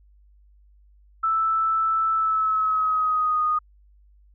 sine tone with pitch glide, 1318.5 to 1237.3 Hz, E6 to D#6, 0 to -10 cents, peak -19 dBFS, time 1.23-3.59 s, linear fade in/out 10 ms, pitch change -110 cents, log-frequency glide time 2.14-3.43 s, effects added 50 Hz sine -52 dBFS peak until 4.34 s

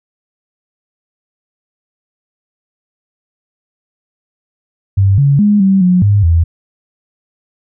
sine tone with pitch steps, 97.9 / 140.6 / 207 / 193 / 180.7 / 102.1 / 83.3 Hz, G2 / C#3 / G#3 / G3 / F#3 / G#2 / E2, -2 / +25 / -5 / -27 / -41 / -29 / +19 cents, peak -6 dBFS, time 4.97-6.44 s, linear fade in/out 10 ms, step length 210 ms, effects none

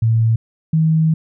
sine tone pair in turn, 113.1 / 159.35 Hz, A2 / D#3, +48 / +42 cents, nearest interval tritone, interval 594 cents, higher second, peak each -11 dBFS, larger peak neither, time 0.02-0.36 / 0.73-1.14 s, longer second, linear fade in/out 5 ms, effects none

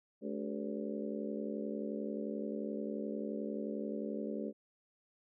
harmonic tone with a mistuned harmonic, 71.4 Hz, D2, 48 cents flat, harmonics 3 / 4 / 5 / 6 / 7 / 8, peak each -40 / -43 / -44 / -46 / -45 / -47 dBFS, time 0.21-4.53 s, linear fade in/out 50 ms, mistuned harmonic 5, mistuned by +110 cents, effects none

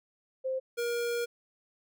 sine / square tone pair in turn, 523.3 / 474.2 Hz, C5 / A#4, 0 / +30 cents, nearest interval major second, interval 170 cents, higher first, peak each -29 / -30 dBFS, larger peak first, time 0.44-0.6 / 0.77-1.26 s, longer second, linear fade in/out 20 ms, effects none

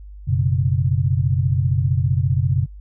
sine chord, F# suspended fourth, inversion none, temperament equal, 92.5 / 123.47 / 138.59 Hz, F#2 / B2 / C#3, 0 / 0 / 0 cents, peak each -20 dBFS, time 0.27-2.66 s, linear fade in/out 20 ms, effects noise-tail reverb RT60 0.1 s tail -26 dB re dry + added 50 Hz sine -35 dBFS peak until 2.8 s

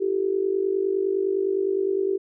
sine tone with amplitude modulation, 386.8 Hz, G4, 23 cents flat, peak -17 dBFS, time 0-2.18 s, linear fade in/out 20 ms, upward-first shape sine, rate 49.8 Hz, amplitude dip 80%, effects none

